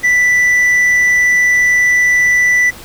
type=tone with hard clipping; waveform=sine; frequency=1977 Hz; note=B6; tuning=1 cent sharp; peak=-9 dBFS; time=0.03-2.71 s; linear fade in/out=20 ms; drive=3 dB; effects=pink hiss -34 dBFS RMS until 2.84 s